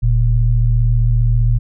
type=tone pair together; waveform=sine; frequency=41.05 / 116.1 Hz; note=E1 / A#2; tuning=-6 / -7 cents; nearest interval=octave + tritone; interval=1799 cents; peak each=-13 dBFS; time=0.02-1.59 s; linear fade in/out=20 ms; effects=none